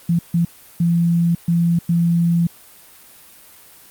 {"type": "tone bursts at uneven times", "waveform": "sine", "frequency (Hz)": 170, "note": "F3", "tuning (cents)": -46, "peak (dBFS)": -13, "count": 5, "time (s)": [[0.09, 0.19], [0.34, 0.45], [0.8, 1.35], [1.48, 1.79], [1.89, 2.47]], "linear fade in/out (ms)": 5, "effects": ["white hiss -45 dBFS RMS until 3.9 s", "Opus 32 kbps"]}